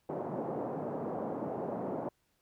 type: band-pass noise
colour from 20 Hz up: white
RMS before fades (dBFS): -37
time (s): 0.09-2.09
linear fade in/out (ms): 5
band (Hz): 140 to 740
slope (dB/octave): 24
effects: pink hiss -75 dBFS RMS until 2.41 s